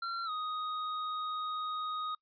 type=tone with pitch glide; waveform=square; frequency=1369 to 1248.1 Hz; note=F6 to D#6; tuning=-35 to +5 cents; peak=-35 dBFS; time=0.02-2.15 s; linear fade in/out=5 ms; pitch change=-160 cents; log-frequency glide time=0.25-0.3 s; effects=noise-tail reverb RT60 0.1 s tail -25 dB re dry + resampled to 11025 Hz